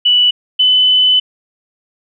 sine tone pair in turn, 2960 / 3013 Hz, F#7 / F#7, 0 / +31 cents, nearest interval unison, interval 31 cents, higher second, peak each -7 dBFS, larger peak neither, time 0.05-0.31 / 0.59-1.2 s, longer second, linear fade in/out 10 ms, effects none

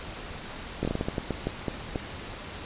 slowing click train, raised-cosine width 2 ms, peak -14 dBFS, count 12, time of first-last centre 0.83-1.958 s, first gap 20 ms, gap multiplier 1.3, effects pink hiss -39 dBFS RMS until 2.65 s + resampled to 8000 Hz

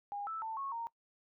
sine tone with pitch steps, 813 / 1317 / 890 / 1098 / 926 Hz, G#5 / E6 / A5 / C#6 / A#5, -37 / -2 / +20 / -17 / -12 cents, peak -37 dBFS, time 0.12-0.87 s, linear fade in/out 0 ms, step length 150 ms, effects noise-tail reverb RT60 0.1 s tail -21 dB re dry

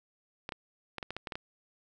clicks, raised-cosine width 0.3 ms, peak -21 dBFS, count 9, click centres 0.491 / 0.522 / 0.983 / 1.028 / 1.106 / 1.166 / 1.272 / 1.322 / 1.355 s, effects none

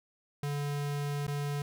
square tone with dropouts, 144.2 Hz, D3, 31 cents flat, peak -32 dBFS, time 0.43-1.62 s, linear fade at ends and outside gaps 2 ms, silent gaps 1.267-1.279 s, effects none

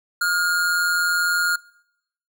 square tone with amplitude modulation, 1423 Hz, F6, 32 cents sharp, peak -17 dBFS, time 0.21-1.56 s, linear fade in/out 5 ms, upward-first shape sine, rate 170 Hz, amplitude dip 45%, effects noise-tail reverb RT60 0.8 s tail -24 dB re dry

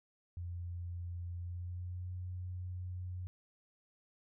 sine tone with pitch glide, 87.31 to 90.55 Hz, F2 to F#2, 0 to -37 cents, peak -39 dBFS, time 0.37-3.27 s, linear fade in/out 0 ms, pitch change +63 cents, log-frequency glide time 1.37-2.08 s, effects none

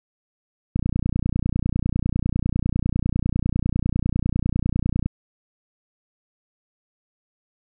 click train, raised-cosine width 5 ms, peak -10 dBFS, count 130, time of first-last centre 0.76-5.06 s, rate 30 Hz, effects none

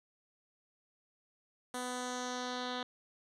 10% pulse tone with low-pass filter sweep, 249.4 Hz, B3, 17 cents sharp, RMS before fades -39 dBFS, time 1.74-2.83 s, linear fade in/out 2 ms, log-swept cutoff 10000 to 3600 Hz, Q 2.3, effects none

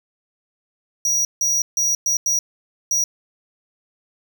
square tone bursts at uneven times, 5780 Hz, F#8, 41 cents flat, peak -17 dBFS, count 6, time 1.05-1.25 / 1.41-1.62 / 1.77-1.95 / 2.06-2.17 / 2.26-2.39 / 2.91-3.04 s, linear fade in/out 2 ms, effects none

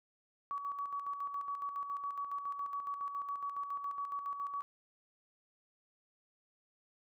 sine tone with tremolo, 1133 Hz, C#6, 37 cents sharp, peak -35 dBFS, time 0.51-4.62 s, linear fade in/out 0 ms, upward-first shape square, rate 7.2 Hz, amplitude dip 50%, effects none

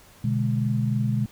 sine chord, G# diminished, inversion first, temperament equal, 123.47 / 146.83 / 207.7 Hz, B2 / D3 / G#3, 0 / 0 / 0 cents, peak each -23 / -29 / -26 dBFS, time 0.24-1.26 s, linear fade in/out 5 ms, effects pink hiss -52 dBFS RMS until 1.31 s

